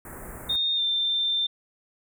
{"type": "band-stop noise", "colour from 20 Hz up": "pink", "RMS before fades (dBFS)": -40, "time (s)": [0.05, 0.56], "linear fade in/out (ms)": 2, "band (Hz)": [2000, 8000], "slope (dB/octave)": 48}
{"type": "tone with pitch glide", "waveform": "sine", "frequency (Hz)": [3670, 3578], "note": ["A#7", "A7"], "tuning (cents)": [-28, 28], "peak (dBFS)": -22, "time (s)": [0.49, 1.47], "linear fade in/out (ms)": 10, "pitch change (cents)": -44, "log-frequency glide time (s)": [0.76, 0.81]}
{"effects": []}